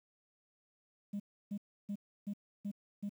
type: tone bursts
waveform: sine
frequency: 203 Hz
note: G#3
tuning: 39 cents flat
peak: -34 dBFS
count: 6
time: 1.13-3.094 s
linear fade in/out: 10 ms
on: 69 ms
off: 310 ms
effects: tanh soft clip ceiling -34 dBFS + 11-bit